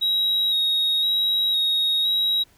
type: tone with vibrato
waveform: sine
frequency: 3800 Hz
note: A#7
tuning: 33 cents sharp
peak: -16 dBFS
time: 0.01-2.44 s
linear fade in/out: 20 ms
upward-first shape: square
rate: 0.98 Hz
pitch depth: 18 cents each way
effects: tanh soft clip ceiling -17 dBFS + pink hiss -58 dBFS RMS until 2.57 s